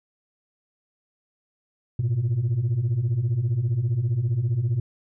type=beating tone pair; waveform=sine; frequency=107.3 / 122.3 Hz; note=A2 / B2; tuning=-43 / -16 cents; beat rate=15 Hz; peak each=-24 / -20 dBFS; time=1.99-4.8 s; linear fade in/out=5 ms; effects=tanh soft clip ceiling -18 dBFS